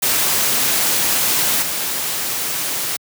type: noise with level steps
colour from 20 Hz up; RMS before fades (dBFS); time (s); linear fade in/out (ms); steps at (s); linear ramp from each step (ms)
white; -17 / -22; 0.02-2.97; 10; 1.62; 5
effects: high-pass 100 Hz 12 dB/octave